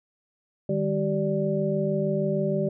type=tone cluster; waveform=sine; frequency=154.4 / 200.8 / 386 / 585 Hz; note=D#3 / G3 / G4 / D5; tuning=-13 / +42 / -27 / -7 cents; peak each=-28 dBFS; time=0.69-2.69 s; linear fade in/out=5 ms; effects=none